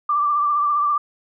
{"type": "tone with vibrato", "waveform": "sine", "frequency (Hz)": 1174.7, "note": "D6", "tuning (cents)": 0, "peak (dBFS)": -16, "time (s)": [0.09, 0.98], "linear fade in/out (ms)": 5, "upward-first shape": "triangle", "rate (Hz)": 15, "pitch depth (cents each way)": 43, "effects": []}